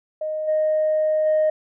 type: tone with level steps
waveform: sine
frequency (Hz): 620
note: D#5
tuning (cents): -6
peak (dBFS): -23 / -16 / -14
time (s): 0.21-1.5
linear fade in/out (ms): 5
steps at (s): 0.47 / 1.25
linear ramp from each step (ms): 20
effects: tanh soft clip ceiling -13 dBFS